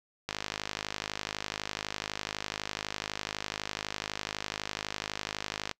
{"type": "click train", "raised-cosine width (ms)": 0.2, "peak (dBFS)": -15, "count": 283, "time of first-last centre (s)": [0.29, 5.713], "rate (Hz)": 52, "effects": ["noise-tail reverb RT60 0.1 s tail -26 dB re dry"]}